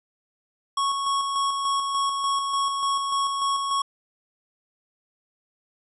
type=tone with tremolo; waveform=square; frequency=1105 Hz; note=C#6; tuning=6 cents flat; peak=-22 dBFS; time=0.77-3.82 s; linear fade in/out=5 ms; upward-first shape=square; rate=3.4 Hz; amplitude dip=35%; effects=resampled to 24000 Hz